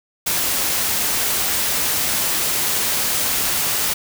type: noise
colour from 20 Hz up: white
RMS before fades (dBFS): -20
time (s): 0.26-3.94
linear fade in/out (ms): 10
effects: none